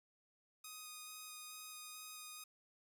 5% pulse tone with vibrato, 1244.5 Hz, D#6, in tune, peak -38 dBFS, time 0.64-2.44 s, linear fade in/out 5 ms, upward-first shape square, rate 2.3 Hz, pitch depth 9 cents each way, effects none

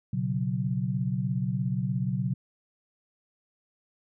sine chord, B suspended second, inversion none, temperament equal with one note detuned, 121.7 / 138.59 / 185 Hz, B2 / C#3 / F#3, -25 / 0 / 0 cents, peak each -30 dBFS, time 0.13-2.34 s, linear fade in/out 5 ms, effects none

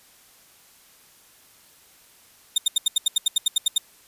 sawtooth tone bursts, 3654 Hz, A#7, 35 cents flat, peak -13 dBFS, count 13, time 2.56-3.781 s, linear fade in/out 5 ms, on 21 ms, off 79 ms, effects white hiss -54 dBFS RMS until 4.07 s + resampled to 32000 Hz

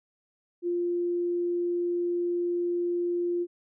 sine tone, 349.2 Hz, F4, in tune, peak -25 dBFS, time 0.62-3.47 s, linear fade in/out 50 ms, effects none

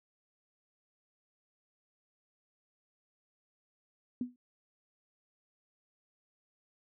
sine tone with exponential decay, 246.9 Hz, B3, in tune, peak -28 dBFS, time 4.21-4.36 s, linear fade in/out 2 ms, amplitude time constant 31 ms, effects none

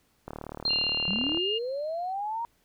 click train, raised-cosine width 1 ms, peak -23 dBFS, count 42, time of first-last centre 0.28-1.373 s, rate 37.5 Hz
sine tone with exponential decay, 4186 Hz, C8, in tune, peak -23 dBFS, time 0.65-2.13 s, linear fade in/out 5 ms, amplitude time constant 320 ms
sine tone with pitch glide, 2794 to 2826 Hz, F7 to F7, 0 to +20 cents, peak -27 dBFS, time 0.69-1.59 s, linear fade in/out 20 ms, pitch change +20 cents, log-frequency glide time 1.17-1.48 s
sine linear sweep, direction up, 173.2 to 948 Hz, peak -29 dBFS, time 1.08-2.45 s, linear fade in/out 0 ms
effects pink hiss -68 dBFS RMS until 2.64 s

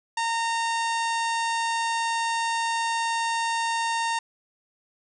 harmonic tone with a mistuned harmonic, 919 Hz, A#5, 25 cents flat, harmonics 1 / 2 / 3 / 4 / 5 / 6 / 7 / 8 / 9 / 10, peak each -25 / -31 / -35 / -37 / -39 / -41 / -42 / -43 / -44 / -45 dBFS, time 0.17-4.19 s, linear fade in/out 5 ms, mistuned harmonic 8, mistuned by -25 cents, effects none

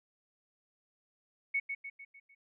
sine tone with echo, 2217 Hz, C#7, in tune, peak -28 dBFS, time 1.54-1.6 s, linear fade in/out 10 ms, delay 150 ms, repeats 5, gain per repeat -6 dB, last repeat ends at 2.35 s, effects none

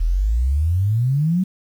sine exponential sweep, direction up, 38.89 to 192.1 Hz, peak -15 dBFS, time 0-1.44 s, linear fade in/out 10 ms, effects 8-bit

